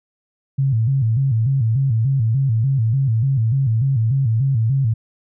sine tone with vibrato, 123.47 Hz, B2, in tune, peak -14 dBFS, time 0.58-4.94 s, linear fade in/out 10 ms, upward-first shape square, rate 3.4 Hz, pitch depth 170 cents each way, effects none

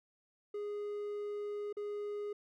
triangle tone with dropouts, 413.4 Hz, G#4, 8 cents flat, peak -35 dBFS, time 0.54-2.33 s, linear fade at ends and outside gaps 5 ms, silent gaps 1.728-1.768 s, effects none

